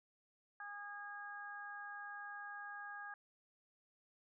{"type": "harmonic tone", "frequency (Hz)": 409.1, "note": "G#4", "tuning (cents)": -26, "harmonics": [2, 3, 4], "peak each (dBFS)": [-52, -53, -48], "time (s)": [0.6, 3.14], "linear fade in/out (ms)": 2, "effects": []}